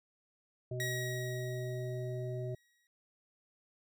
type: harmonic tone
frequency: 125.2 Hz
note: B2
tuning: 24 cents sharp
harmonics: 1 / 3 / 5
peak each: -37 / -42 / -44 dBFS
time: 0.71-2.55 s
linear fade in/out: 5 ms
type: tone with exponential decay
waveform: sawtooth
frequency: 1903 Hz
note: A#6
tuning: 35 cents sharp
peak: -31 dBFS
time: 0.8-2.87 s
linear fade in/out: 1 ms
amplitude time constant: 450 ms
effects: none